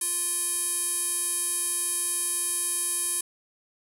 square tone with band-pass filter, 349.2 Hz, F4, in tune, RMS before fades -28 dBFS, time 0.01-3.21 s, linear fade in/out 5 ms, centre 10000 Hz, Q 6.4, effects none

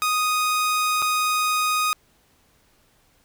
sawtooth tone with dropouts, 1244.5 Hz, D#6, in tune, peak -16 dBFS, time 0.02-1.93 s, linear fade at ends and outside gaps 0 ms, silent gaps 1.02-1.024 s, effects pink hiss -61 dBFS RMS until 3.24 s

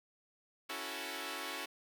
5% pulse chord, F# minor seventh, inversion second, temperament equal, 277.2 / 329.6 / 370 / 440 Hz, C#4 / E4 / F#4 / A4, 0 / 0 / 0 / 0 cents, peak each -34 dBFS, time 0.69-1.66 s, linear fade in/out 10 ms, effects none

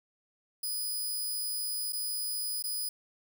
5% pulse tone with dropouts, 4978 Hz, D#8, in tune, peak -25 dBFS, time 0.63-2.89 s, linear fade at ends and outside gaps 5 ms, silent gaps 1.924-1.93 / 2.625-2.639 s, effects none

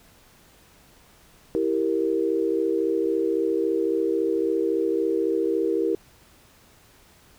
sine chord, E diminished, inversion none, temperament equal with one note detuned, 328.3 / 392 / 466.2 Hz, E4 / G4 / Bb4, -7 / 0 / 0 cents, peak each -25 dBFS, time 1.55-5.95 s, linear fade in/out 0 ms, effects pink hiss -55 dBFS RMS until 7.38 s

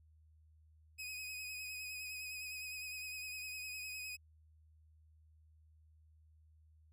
sawtooth tone with vibrato, 2517 Hz, D#7, 19 cents sharp, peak -40 dBFS, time 0.98-4.17 s, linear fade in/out 20 ms, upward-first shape sine, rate 9.8 Hz, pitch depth 32 cents each way, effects added 78 Hz sine -63 dBFS peak until 6.92 s

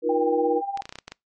sine chord, Eb suspended second, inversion none, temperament equal with one note detuned, 311.1 / 349.2 / 477.3 Hz, Eb4 / F4 / Bb4, 0 / 0 / +41 cents, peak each -27 / -27 / -21 dBFS, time 0.02-0.62 s, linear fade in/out 50 ms
sine tone with tremolo, 795 Hz, G5, 24 cents sharp, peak -23 dBFS, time 0.09-0.81 s, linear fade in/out 5 ms, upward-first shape sine, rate 17 Hz, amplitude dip 70%
clicks, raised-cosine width 0.2 ms, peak -19 dBFS, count 9, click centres 0.774 / 0.821 / 0.855 / 0.893 / 0.925 / 0.956 / 0.987 / 1.08 / 1.12 s
effects noise-tail reverb RT60 0.2 s tail -25 dB re dry + MP3 48 kbps

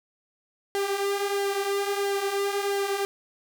sawtooth tone with flanger, 399.2 Hz, G4, 32 cents sharp, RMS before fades -27 dBFS, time 0.75-3.05 s, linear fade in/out 0 ms, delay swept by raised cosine 0.78 to 6.28 ms, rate 1.5 Hz, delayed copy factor -0.55, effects none

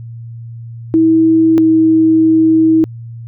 sine tone pair in turn, 323.2 / 320.6 Hz, E4 / E4, -34 / -48 cents, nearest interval unison, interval 14 cents, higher first, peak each -6 dBFS, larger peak neither, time 0.94-1.58 / 1.58-2.84 s, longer second, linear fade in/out 0 ms, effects added 116 Hz sine -26 dBFS peak until 3.27 s

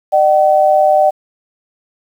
sine tone pair together, 604.8 / 762 Hz, D#5 / G5, -49 / -49 cents, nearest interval major third, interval 400 cents, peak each -10 dBFS, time 0.12-1.11 s, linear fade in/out 20 ms, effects 7-bit

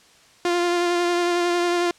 sawtooth tone with vibrato, 349.2 Hz, F4, in tune, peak -15 dBFS, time 0.45-1.91 s, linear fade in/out 2 ms, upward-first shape sine, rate 11 Hz, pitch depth 18 cents each way, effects white hiss -53 dBFS RMS until 1.98 s + low-pass 7000 Hz 12 dB/octave

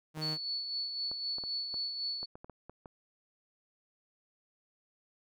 sawtooth tone, 155.56 Hz, D#3, in tune, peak -33 dBFS, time 0.14-0.38 s, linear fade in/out 50 ms
clicks, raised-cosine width 1 ms, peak -33 dBFS, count 11, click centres 0.174 / 1.115 / 1.384 / 1.438 / 1.742 / 2.23 / 2.355 / 2.445 / 2.497 / 2.696 / 2.858 s
sine tone with tremolo, 4435 Hz, C#8, in tune, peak -32 dBFS, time 0.21-2.26 s, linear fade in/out 20 ms, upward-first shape sine, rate 3.9 Hz, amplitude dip 45%
effects none

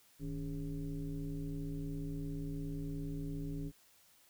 sine tone with frequency modulation, 155.56 Hz, D#3, in tune, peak -37 dBFS, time 0.19-3.72 s, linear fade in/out 50 ms, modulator 127 Hz, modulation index 1.3, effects white hiss -66 dBFS RMS until 4.29 s

